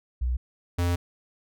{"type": "tone pair in turn", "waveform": ["sine", "square"], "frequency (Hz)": [61.74, 87.31], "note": ["B1", "F2"], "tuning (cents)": [0, 0], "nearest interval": "tritone", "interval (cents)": 600, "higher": "second", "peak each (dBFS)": -23, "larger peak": "neither", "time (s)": [[0.21, 0.37], [0.78, 0.96]], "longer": "second", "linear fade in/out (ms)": 10, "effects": []}